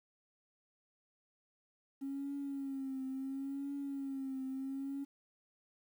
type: tone with vibrato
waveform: triangle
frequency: 272.3 Hz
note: C#4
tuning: 31 cents flat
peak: -34 dBFS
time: 2.01-5.05 s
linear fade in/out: 20 ms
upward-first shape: triangle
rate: 0.72 Hz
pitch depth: 62 cents each way
effects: tanh soft clip ceiling -35 dBFS + 11-bit